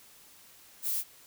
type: noise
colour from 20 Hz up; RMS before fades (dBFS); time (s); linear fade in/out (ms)
violet; -31; 0.82-1.04; 50
effects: white hiss -56 dBFS RMS until 1.26 s